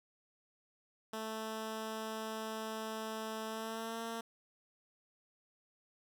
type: tone with pitch glide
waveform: 10% pulse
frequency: 220 to 228.4 Hz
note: A3 to A#3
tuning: 0 to -35 cents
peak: -31 dBFS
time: 1.13-4.21 s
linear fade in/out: 5 ms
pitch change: +65 cents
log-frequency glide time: 3.47-4.01 s
effects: none